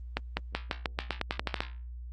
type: accelerating click train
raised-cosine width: 0.3 ms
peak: -12 dBFS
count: 13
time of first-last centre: 0.17-1.605 s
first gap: 200 ms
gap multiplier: 0.9
effects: added 60 Hz sine -39 dBFS peak until 2.12 s + Opus 24 kbps